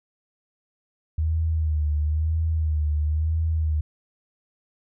sine tone with vibrato, 77.78 Hz, D#2, in tune, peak -20 dBFS, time 1.18-3.81 s, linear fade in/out 5 ms, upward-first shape sine, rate 1 Hz, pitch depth 66 cents each way, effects none

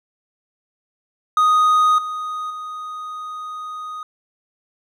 triangle tone with level steps, 1244.5 Hz, D#6, in tune, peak -10 / -22 / -26 dBFS, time 1.37-4.03 s, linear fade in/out 2 ms, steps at 1.98 / 2.5 s, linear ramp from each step 5 ms, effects none

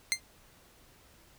15% pulse tone with exponential decay, 2093 Hz, C7, in tune, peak -15 dBFS, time 0.12-0.2 s, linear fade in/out 0 ms, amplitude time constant 17 ms, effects pink hiss -60 dBFS RMS until 1.38 s

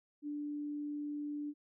sine tone, 293.7 Hz, D4, in tune, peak -37 dBFS, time 0.22-1.54 s, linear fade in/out 50 ms, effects none

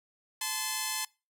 5% pulse tone pair together, 867 / 1031 Hz, A5 / C6, -26 / -26 cents, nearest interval minor third, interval 300 cents, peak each -22 dBFS, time 0.41-1.05 s, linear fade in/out 5 ms, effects noise-tail reverb RT60 0.3 s tail -24 dB re dry

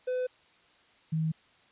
triangle / sine tone pair in turn, 505 / 159.07 Hz, B4 / D#3, +39 / +39 cents, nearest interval octave + minor sixth, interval 2000 cents, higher first, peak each -26 dBFS, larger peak neither, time 0.07-0.27 / 1.12-1.32 s, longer neither, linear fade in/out 10 ms, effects white hiss -62 dBFS RMS until 1.71 s + resampled to 8000 Hz

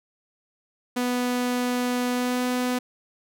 sawtooth tone with pitch glide, 247.1 to 249.4 Hz, B3 to B3, +1 to +17 cents, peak -19 dBFS, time 0.96-2.79 s, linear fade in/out 10 ms, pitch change +16 cents, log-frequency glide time 2.12-2.42 s, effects none

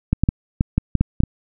clicks, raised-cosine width 5 ms, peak -3 dBFS, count 9, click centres 0.13 / 0.236 / 0.289 / 0.609 / 0.78 / 0.953 / 1.01 / 1.204 / 1.236 s, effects none

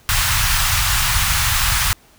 pink band-stop noise, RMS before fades -17 dBFS, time 0.09-1.93 s, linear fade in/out 0 ms, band 120 to 1000 Hz, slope 24 dB/octave, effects pink hiss -51 dBFS RMS until 2.18 s

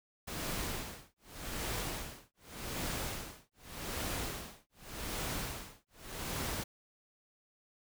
pink noise with tremolo, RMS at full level -37 dBFS, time 0.27-6.64 s, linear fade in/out 10 ms, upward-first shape sine, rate 0.85 Hz, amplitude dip 100%, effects none

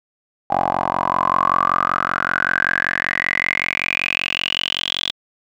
10% pulse tone with band-pass filter sweep, 45.23 Hz, F#1, 39 cents flat, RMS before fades -20 dBFS, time 0.5-5.12 s, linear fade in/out 10 ms, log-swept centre 810 to 3500 Hz, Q 9.6, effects none

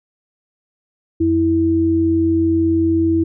sine tone pair together, 89.23 / 327.5 Hz, F2 / E4, +38 / -11 cents, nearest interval octave + major seventh, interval 2251 cents, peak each -21 / -13 dBFS, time 1.2-3.24 s, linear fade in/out 10 ms, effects none

